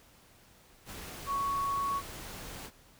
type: tone in noise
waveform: sine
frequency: 1113 Hz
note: C#6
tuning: 7 cents sharp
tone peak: -29 dBFS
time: 1.26-2.02 s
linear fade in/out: 50 ms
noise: pink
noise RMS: -44 dBFS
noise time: 0.85-2.71 s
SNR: +12 dB
effects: pink hiss -60 dBFS RMS until 2.99 s